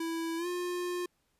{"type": "tone with pitch glide", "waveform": "square", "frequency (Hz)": [329.7, 355.4], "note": ["E4", "F4"], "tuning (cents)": [0, 30], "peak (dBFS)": -33, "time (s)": [0, 1.06], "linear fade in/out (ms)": 5, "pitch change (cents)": 130, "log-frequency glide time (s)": [0.37, 0.47], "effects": ["pink hiss -75 dBFS RMS until 1.39 s", "resampled to 32000 Hz"]}